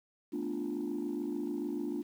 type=chord; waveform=sine; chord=B half-diminished seventh; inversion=third; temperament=equal; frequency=220 / 246.9 / 293.7 / 349.2 Hz; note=A3 / B3 / D4 / F4; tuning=0 / 0 / 0 / 0 cents; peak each=-40 / -39 / -35 / -37 dBFS; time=0.32-2.03 s; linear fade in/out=20 ms; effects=tanh soft clip ceiling -28 dBFS + 10-bit